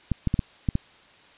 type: clicks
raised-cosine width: 5 ms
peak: -10 dBFS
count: 6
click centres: 0.117 / 0.273 / 0.341 / 0.392 / 0.688 / 0.754 s
effects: white hiss -53 dBFS RMS until 1.37 s + resampled to 8000 Hz